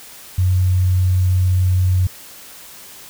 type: tone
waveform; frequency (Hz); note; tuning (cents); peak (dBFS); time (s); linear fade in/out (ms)
sine; 91.9; F#2; -11; -12; 0.38-2.07; 5
effects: white hiss -39 dBFS RMS until 3.09 s